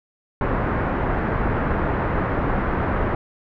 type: low-pass noise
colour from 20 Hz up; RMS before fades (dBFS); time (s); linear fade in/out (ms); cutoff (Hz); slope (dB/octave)
pink; -22; 0.41-3.15; 2; 1700; 24
effects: none